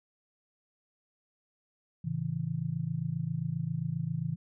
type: chord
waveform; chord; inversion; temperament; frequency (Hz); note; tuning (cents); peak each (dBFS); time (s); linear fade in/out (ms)
sine; A major; none; just; 110 / 137.5 / 165; A2 / C#3 / E3; 0 / -14 / +2; -39 / -34 / -33; 2.04-4.36; 10
effects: none